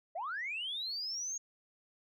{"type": "linear sweep", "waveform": "sine", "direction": "up", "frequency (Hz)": [604, 6645], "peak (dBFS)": -35, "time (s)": [0.15, 1.38], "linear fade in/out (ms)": 10, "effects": ["tanh soft clip ceiling -31 dBFS"]}